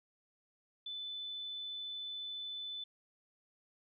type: tone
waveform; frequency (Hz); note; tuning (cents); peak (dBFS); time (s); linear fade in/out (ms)
sine; 3506; A7; -7; -40; 0.86-2.84; 5
effects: none